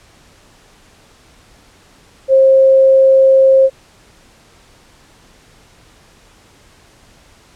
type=tone; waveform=sine; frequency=533 Hz; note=C5; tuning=32 cents sharp; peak=-5 dBFS; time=2.28-3.7 s; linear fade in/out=50 ms; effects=pink hiss -47 dBFS RMS until 7.55 s + low-pass 9000 Hz 12 dB/octave